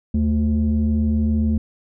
sine tone pair together, 77.56 / 220 Hz, D#2 / A3, -5 / 0 cents, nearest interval octave + tritone, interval 1805 cents, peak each -17 / -17 dBFS, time 0.14-1.58 s, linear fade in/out 5 ms, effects tanh soft clip ceiling -12 dBFS

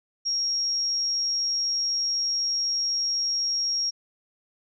sine tone, 5588 Hz, F8, in tune, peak -23 dBFS, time 0.25-3.91 s, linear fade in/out 20 ms, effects none

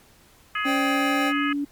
harmonic tone, 419.7 Hz, G#4, 18 cents sharp, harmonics 3 / 4 / 5 / 6 / 7, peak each -27 / -29 / -31 / -33 / -34 dBFS, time 0.55-1.53 s, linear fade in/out 5 ms
square chord, C suspended second, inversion none, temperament just, 523.3 / 588.7 / 784.9 Hz, C5 / D5 / G5, 0 / +4 / +2 cents, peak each -33 / -34 / -29 dBFS, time 0.64-1.33 s, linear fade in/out 50 ms
sine tone with pitch glide, 277.2 to 286.1 Hz, C#4 to D4, 0 to -45 cents, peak -23 dBFS, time 0.65-1.65 s, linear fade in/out 10 ms, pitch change +55 cents, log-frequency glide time 0.85-1.4 s
effects pink hiss -55 dBFS RMS until 1.71 s + MP3 96 kbps

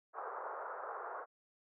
white band-pass noise, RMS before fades -44 dBFS, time 0.13-1.26 s, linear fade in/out 50 ms, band 420 to 1400 Hz, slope 48 dB/octave, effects none

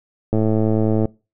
click train, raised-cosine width 2 ms, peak -6 dBFS, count 80, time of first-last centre 0.33-1.055 s, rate 109 Hz, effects noise-tail reverb RT60 0.3 s tail -24 dB re dry

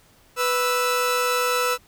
sawtooth tone pair together, 493.9 / 1318.6 Hz, B4 / E6, 0 / 0 cents, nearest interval octave + perfect fourth, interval 1700 cents, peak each -19 dBFS, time 0.36-1.78 s, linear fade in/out 50 ms, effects pink hiss -56 dBFS RMS until 1.87 s

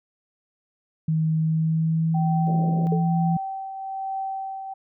sine tone with pitch glide, 158.7 to 167.36 Hz, D#3 to E3, +35 to +27 cents, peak -19 dBFS, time 1.08-3.37 s, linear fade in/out 5 ms, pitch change +92 cents, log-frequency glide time 1.38-3.1 s
sine tone with tremolo, 773 Hz, G5, 24 cents flat, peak -25 dBFS, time 2.14-4.74 s, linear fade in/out 10 ms, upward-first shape triangle, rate 1.1 Hz, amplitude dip 55%
pink band-pass noise, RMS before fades -34 dBFS, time 2.47-2.87 s, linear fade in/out 0 ms, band 140 to 640 Hz, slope 48 dB/octave
sine tone with exponential decay, 435.7 Hz, A4, 17 cents flat, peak -21 dBFS, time 2.92-3.1 s, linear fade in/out 2 ms, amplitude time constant 38 ms
effects none

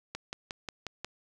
click train, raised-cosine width 0.2 ms, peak -19 dBFS, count 6, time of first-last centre 0.15-1.046 s, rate 5.58 Hz, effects none

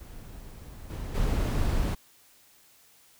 brown noise with level steps, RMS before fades -44 / -35 / -26 dBFS, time 0-1.95 s, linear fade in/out 10 ms, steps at 0.89 / 1.14 s, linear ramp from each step 20 ms, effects white hiss -59 dBFS RMS until 3.19 s

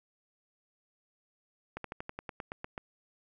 slowing click train, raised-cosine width 0.5 ms, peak -23 dBFS, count 11, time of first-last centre 1.77-2.779 s, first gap 73 ms, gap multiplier 1.07, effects none

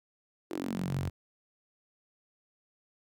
sawtooth tone with high-pass filter sweep, 46.09 Hz, F#1, 6 cents flat, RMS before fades -34 dBFS, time 0.5-1.1 s, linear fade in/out 20 ms, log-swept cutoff 360 to 97 Hz, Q 4.9, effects none

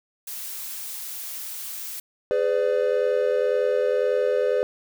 blue noise, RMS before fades -34 dBFS, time 0.27-2 s, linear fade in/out 5 ms
triangle chord, G# diminished, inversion none, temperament equal with one note detuned, 415.3 / 505.4 / 587.3 Hz, G#4 / B4 / D5, 0 / +40 / 0 cents, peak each -23 / -20 / -24 dBFS, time 2.31-4.63 s, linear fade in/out 0 ms
effects none

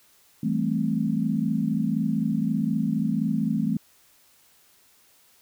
sine chord, A minor seventh, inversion second, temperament equal, 164.81 / 196 / 220 / 261.6 Hz, E3 / G3 / A3 / C4, 0 / 0 / 0 / 0 cents, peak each -28 / -29 / -25 / -29 dBFS, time 0.43-3.77 s, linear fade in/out 5 ms, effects white hiss -59 dBFS RMS until 5.41 s

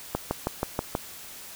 click train, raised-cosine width 1 ms, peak -11 dBFS, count 6, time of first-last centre 0.15-0.951 s, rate 6.24 Hz, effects white hiss -43 dBFS RMS until 1.55 s

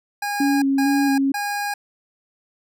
25% pulse tone bursts, 818 Hz, G#5, 26 cents flat, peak -19 dBFS, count 3, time 0.22-1.74 s, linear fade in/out 5 ms, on 400 ms, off 160 ms
sine tone with vibrato, 277.2 Hz, C#4, in tune, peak -16 dBFS, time 0.4-1.32 s, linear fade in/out 5 ms, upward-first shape square, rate 2.2 Hz, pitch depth 25 cents each way
effects none

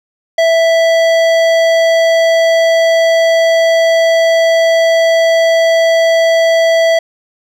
sine tone with hard clipping, 659.3 Hz, E5, in tune, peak -9 dBFS, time 0.38-6.99 s, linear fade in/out 5 ms, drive 14 dB, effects none

